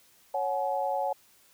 sine chord, C# suspended fourth, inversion none, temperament equal with one note detuned, 554.4 / 740 / 850 Hz, C#5 / F#5 / G#5, 0 / 0 / +40 cents, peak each -31 dBFS, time 0.34-1.13 s, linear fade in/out 5 ms, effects white hiss -61 dBFS RMS until 1.53 s

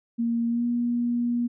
sine tone with pitch glide, 233.1 to 239.4 Hz, A#3 to A#3, 0 to +46 cents, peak -22 dBFS, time 0.18-1.48 s, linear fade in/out 20 ms, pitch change +46 cents, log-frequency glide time 0.48-0.65 s, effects none

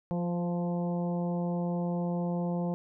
harmonic tone with a mistuned harmonic, 174.61 Hz, F3, in tune, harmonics 1 / 2 / 3 / 4 / 5 / 6, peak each -29 / -39 / -37 / -42 / -43 / -52 dBFS, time 0.11-2.74 s, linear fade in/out 0 ms, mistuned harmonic 3, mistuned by -15 cents, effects none

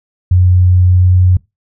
sine tone with pitch glide, 90.6 to 91.18 Hz, F#2 to F#2, -36 to -25 cents, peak -5 dBFS, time 0.31-1.37 s, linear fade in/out 5 ms, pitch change +11 cents, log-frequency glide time 0.9-1.15 s, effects noise-tail reverb RT60 0.2 s tail -22 dB re dry

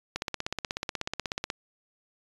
click train, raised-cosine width 0.2 ms, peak -13 dBFS, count 23, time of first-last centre 0.16-1.501 s, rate 16.4 Hz, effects resampled to 24000 Hz

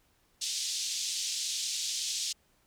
white band-pass noise, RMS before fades -34 dBFS, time 0.41-2.33 s, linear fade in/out 10 ms, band 3300 to 7100 Hz, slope 24 dB/octave, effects pink hiss -69 dBFS RMS until 2.66 s

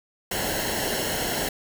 pink noise with comb filter, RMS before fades -27 dBFS, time 0.31-1.49 s, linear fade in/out 5 ms, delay 0.83 ms, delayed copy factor -0.7, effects none

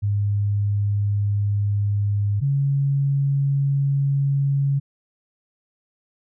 sine tone pair in turn, 102.1 / 139.25 Hz, G#2 / C#3, -29 / +8 cents, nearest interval perfect fourth, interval 537 cents, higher second, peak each -18 / -17 dBFS, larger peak second, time 0.02-2.41 / 2.41-4.8 s, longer neither, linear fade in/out 20 ms, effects none

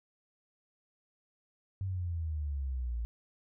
sine exponential sweep, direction down, 97.9 to 56.2 Hz, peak -32 dBFS, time 1.81-3.05 s, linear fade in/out 0 ms, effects none

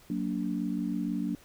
sine chord, Gb augmented, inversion none, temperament just, 185 / 231.2 / 289.1 Hz, Gb3 / Bb3 / D4, 0 / -14 / -27 cents, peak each -33 dBFS, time 0.1-1.35 s, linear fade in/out 2 ms, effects pink hiss -57 dBFS RMS until 1.44 s

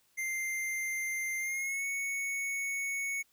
square tone with pitch glide, 2093 to 2217 Hz, C7 to C#7, 0 to 0 cents, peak -33 dBFS, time 0.17-3.23 s, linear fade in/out 20 ms, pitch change +100 cents, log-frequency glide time 1.39-1.85 s, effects white hiss -70 dBFS RMS until 3.32 s

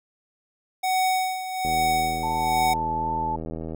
square tone with tremolo, 748 Hz, F#5, 19 cents sharp, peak -20 dBFS, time 0.83-2.74 s, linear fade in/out 10 ms, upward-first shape sine, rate 1.2 Hz, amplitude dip 70%
click train, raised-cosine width 2 ms, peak -20 dBFS, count 170, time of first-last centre 1.65-3.747 s, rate 80.6 Hz
sine tone with vibrato, 879 Hz, A5, 2 cents flat, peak -24 dBFS, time 2.23-3.36 s, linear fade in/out 5 ms, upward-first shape sine, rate 2.5 Hz, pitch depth 15 cents each way
effects none

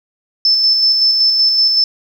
sine tone with tremolo, 5274 Hz, E8, in tune, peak -8 dBFS, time 0.45-1.84 s, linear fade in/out 2 ms, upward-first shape square, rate 5.3 Hz, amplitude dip 30%, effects 7-bit

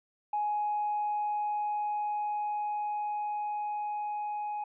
triangle tone with level ramp, 836 Hz, G#5, 11 cents sharp, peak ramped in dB -24 to -30 dBFS, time 0.33-4.64 s, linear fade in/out 5 ms, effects tanh soft clip ceiling -25 dBFS + resampled to 8000 Hz

